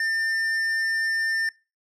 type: tone with tanh clipping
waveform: triangle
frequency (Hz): 1798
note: A6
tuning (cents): +37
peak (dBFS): -24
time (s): 0-1.49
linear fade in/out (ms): 2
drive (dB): 13
effects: noise-tail reverb RT60 0.3 s tail -23 dB re dry